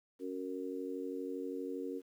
harmonic tone, 92.5 Hz, F#2, in tune, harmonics 3 / 4 / 5, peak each -41 / -43 / -42 dBFS, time 0.19-2.02 s, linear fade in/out 50 ms, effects 11-bit

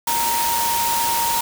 sine tone in noise, 932.3 Hz, A#5, in tune, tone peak -20 dBFS, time 0.07-1.41 s, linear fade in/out 5 ms, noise white, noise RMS -23 dBFS, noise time 0.07-1.41 s, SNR 0 dB, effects none

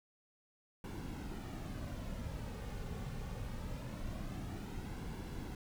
brown noise with flanger, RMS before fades -43 dBFS, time 0.84-5.55 s, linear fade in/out 2 ms, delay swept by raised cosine 1.6 to 3.1 ms, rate 0.23 Hz, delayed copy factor -0.5, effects none

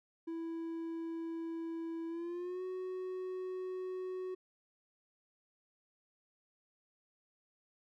triangle tone with pitch glide, 330 to 370.4 Hz, E4 to F#4, +2 to +2 cents, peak -36 dBFS, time 0.27-4.35 s, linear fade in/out 10 ms, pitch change +200 cents, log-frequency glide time 2.08-2.63 s, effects none

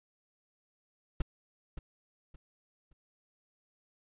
brown noise with echo, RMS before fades -27 dBFS, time 1.2-1.22 s, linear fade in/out 5 ms, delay 570 ms, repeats 3, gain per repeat -11 dB, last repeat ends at 2.93 s, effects resampled to 8000 Hz

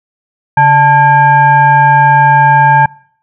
sine tone with frequency modulation, 880 Hz, A5, in tune, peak -3 dBFS, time 0.57-2.86 s, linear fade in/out 5 ms, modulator 739 Hz, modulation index 0.81, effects noise-tail reverb RT60 0.6 s tail -25 dB re dry

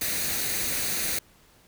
white noise with comb filter, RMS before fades -28 dBFS, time 0.01-1.19 s, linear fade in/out 5 ms, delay 0.47 ms, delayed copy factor +0.5, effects pink hiss -58 dBFS RMS until 1.67 s

